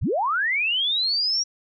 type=linear sweep; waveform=sine; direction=up; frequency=30.2 to 5710 Hz; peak=-20 dBFS; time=0.01-1.44 s; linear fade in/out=20 ms; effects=none